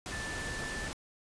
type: tone in noise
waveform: sine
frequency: 1760 Hz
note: A6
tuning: in tune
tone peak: -39 dBFS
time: 0.12-0.88 s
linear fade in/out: 0 ms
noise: pink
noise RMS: -39 dBFS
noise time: 0.06-0.93 s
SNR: -3 dB
effects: resampled to 22050 Hz